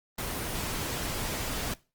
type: noise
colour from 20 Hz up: pink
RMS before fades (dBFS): -33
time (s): 0.18-1.74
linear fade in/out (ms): 5
effects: noise-tail reverb RT60 0.3 s tail -20 dB re dry + Opus 24 kbps